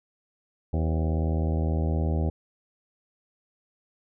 harmonic tone with a mistuned harmonic, 79.6 Hz, D#2, 40 cents sharp, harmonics 1 / 2 / 3 / 4 / 5 / 6 / 7 / 8 / 9 / 10, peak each -24 / -30 / -34 / -36 / -38 / -40 / -41 / -42 / -43 / -44 dBFS, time 0.73-2.3 s, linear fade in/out 5 ms, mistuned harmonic 6, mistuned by +81 cents, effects none

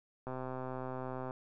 click train, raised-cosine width 1 ms, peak -27 dBFS, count 135, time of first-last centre 0.27-1.309 s, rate 129 Hz, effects none

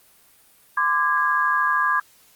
sine tone cluster, 1026 / 1179 / 1643 Hz, C6 / D6 / G#6, -34 / +6 / -19 cents, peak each -23 / -22 / -21 dBFS, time 0.77-2 s, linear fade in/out 5 ms, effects white hiss -55 dBFS RMS until 2.35 s + Opus 32 kbps

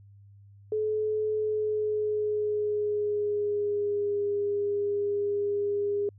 sine tone with pitch glide, 429.4 to 407.4 Hz, A4 to G#4, -42 to -33 cents, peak -25 dBFS, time 0.72-6.09 s, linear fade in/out 2 ms, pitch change -91 cents, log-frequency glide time 1.35-4.24 s, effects added 100 Hz sine -50 dBFS peak until 6.18 s

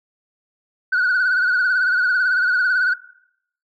sine tone with vibrato, 1480 Hz, F#6, in tune, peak -13 dBFS, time 0.92-2.94 s, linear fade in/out 10 ms, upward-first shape triangle, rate 18 Hz, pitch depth 82 cents each way, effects noise-tail reverb RT60 0.7 s tail -19 dB re dry + tanh soft clip ceiling -13 dBFS

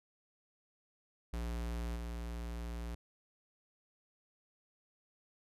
square tone with level steps, 58.27 Hz, A#1, in tune, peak -37 / -40 dBFS, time 1.33-2.95 s, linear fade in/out 5 ms, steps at 1.95 s, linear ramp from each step 20 ms, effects resampled to 32000 Hz

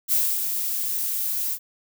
violet noise with ADSR envelope, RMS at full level -20 dBFS, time 0.08-1.59 s, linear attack 41 ms, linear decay 270 ms, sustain -6 dB, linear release 65 ms, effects none

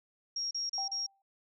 sine tone bursts, 5588 Hz, F8, in tune, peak -32 dBFS, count 4, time 0.36-1.065 s, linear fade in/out 5 ms, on 150 ms, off 35 ms
sine tone with exponential decay, 784 Hz, G5, in tune, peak -35 dBFS, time 0.78-1.22 s, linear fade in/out 2 ms, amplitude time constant 95 ms
effects none

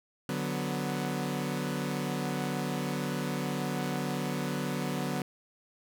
sawtooth chord, B minor, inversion first, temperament equal, 146.83 / 185 / 246.9 Hz, D3 / F#3 / B3, 0 / 0 / 0 cents, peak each -31 dBFS, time 0.29-5.22 s, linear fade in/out 2 ms, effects none

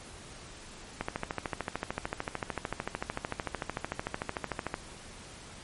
click train, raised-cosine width 0.5 ms, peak -16 dBFS, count 51, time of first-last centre 1.01-4.741 s, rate 13.4 Hz, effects pink hiss -48 dBFS RMS until 5.63 s + MP3 48 kbps

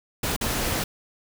pink noise with dropouts, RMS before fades -26 dBFS, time 0.23-0.84 s, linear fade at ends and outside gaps 5 ms, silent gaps 0.364-0.41 s, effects none

